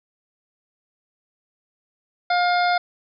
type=harmonic tone; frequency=709 Hz; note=F5; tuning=26 cents sharp; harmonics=1 / 2 / 3 / 5 / 6 / 7; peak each=-18 / -24 / -28 / -32 / -34 / -35 dBFS; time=2.3-2.78 s; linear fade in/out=5 ms; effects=none